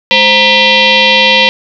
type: tone with frequency modulation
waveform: sine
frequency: 209.7 Hz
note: G#3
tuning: 17 cents sharp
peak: -4 dBFS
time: 0.11-1.49 s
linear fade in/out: 0 ms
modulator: 732 Hz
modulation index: 5.1
effects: none